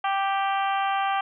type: harmonic tone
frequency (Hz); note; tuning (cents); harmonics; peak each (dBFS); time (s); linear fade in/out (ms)
392; G4; 0; 2 / 3 / 4 / 5 / 6 / 7 / 8; -24 / -28 / -33 / -38 / -38 / -38 / -38; 0.04-1.21; 5
effects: none